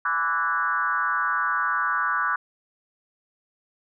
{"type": "tone with frequency modulation", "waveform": "sine", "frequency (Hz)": 1318.5, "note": "E6", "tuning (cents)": 0, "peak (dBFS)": -21, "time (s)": [0.05, 2.36], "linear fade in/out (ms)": 5, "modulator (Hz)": 160, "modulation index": 1.8, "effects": []}